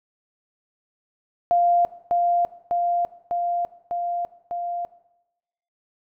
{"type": "tone with echo", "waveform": "sine", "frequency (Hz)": 697, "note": "F5", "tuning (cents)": -4, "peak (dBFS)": -15, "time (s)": [1.51, 1.85], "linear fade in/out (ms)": 0, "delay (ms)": 600, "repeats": 5, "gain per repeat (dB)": -2, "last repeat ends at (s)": 4.85, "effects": ["noise-tail reverb RT60 0.9 s tail -17 dB re dry"]}